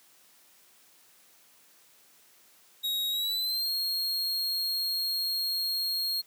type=tone with pitch glide; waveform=45% pulse; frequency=3794 to 4259 Hz; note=A#7 to C8; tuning=+30 to +30 cents; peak=-27 dBFS; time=2.83-6.22 s; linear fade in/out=20 ms; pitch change=+200 cents; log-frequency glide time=3.1-3.71 s; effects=white hiss -60 dBFS RMS until 6.26 s + high-pass 150 Hz 12 dB/octave